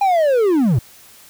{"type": "linear sweep", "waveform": "triangle", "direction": "down", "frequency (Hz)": [818, 100], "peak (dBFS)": -10, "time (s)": [0.01, 0.79], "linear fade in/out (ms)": 5, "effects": ["white hiss -45 dBFS RMS until 1.29 s"]}